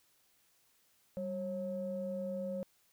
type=tone pair together; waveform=sine; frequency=194.23 / 544 Hz; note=G3 / C#5; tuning=-16 / -33 cents; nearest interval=octave + tritone; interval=1783 cents; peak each=-39 / -37 dBFS; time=1.17-2.63 s; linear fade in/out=0 ms; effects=tanh soft clip ceiling -28 dBFS + white hiss -71 dBFS RMS until 2.92 s